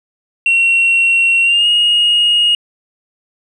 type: tone with pitch glide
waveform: sine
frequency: 2732 to 2869 Hz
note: F7 to F7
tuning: -39 to +46 cents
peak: -7 dBFS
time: 0.46-2.55 s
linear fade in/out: 2 ms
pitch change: +85 cents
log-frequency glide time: 1.43-1.67 s
effects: tanh soft clip ceiling -6 dBFS